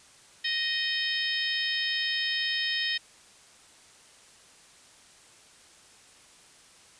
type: harmonic tone with a mistuned harmonic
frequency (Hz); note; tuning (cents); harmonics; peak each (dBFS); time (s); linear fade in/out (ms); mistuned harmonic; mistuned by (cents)
622.3; D#5; 0; 3 / 4 / 5 / 6 / 7 / 8; -31 / -37 / -32 / -33 / -40 / -35; 0.44-2.98; 10; 8; +75
effects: white hiss -55 dBFS RMS until 6.99 s + resampled to 22050 Hz